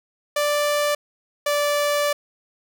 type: tone pair in turn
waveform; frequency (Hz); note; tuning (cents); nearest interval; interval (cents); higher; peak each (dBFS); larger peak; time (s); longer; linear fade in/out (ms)
sawtooth; 587.3 / 583.2; D5 / D5; 0 / -12; unison; 12; first; -15; neither; 0.36-0.95 / 1.46-2.13; second; 5
effects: none